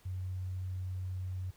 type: tone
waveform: sine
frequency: 92.5 Hz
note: F#2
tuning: in tune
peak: -35 dBFS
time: 0.05-1.51 s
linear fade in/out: 10 ms
effects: pink hiss -64 dBFS RMS until 1.56 s